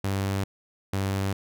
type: tone pair in turn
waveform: sawtooth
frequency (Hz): 97.8 / 97.37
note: G2 / G2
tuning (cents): -4 / -11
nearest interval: unison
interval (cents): 7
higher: first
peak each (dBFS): -21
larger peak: neither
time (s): 0.04-0.44 / 0.93-1.33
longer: neither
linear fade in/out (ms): 5
effects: none